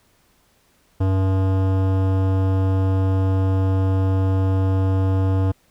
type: tone with hard clipping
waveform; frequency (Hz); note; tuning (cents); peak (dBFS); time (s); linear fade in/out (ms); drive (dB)
sine; 95.2; F#2; +50; -18; 1-5.52; 10; 17
effects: pink hiss -60 dBFS RMS until 5.7 s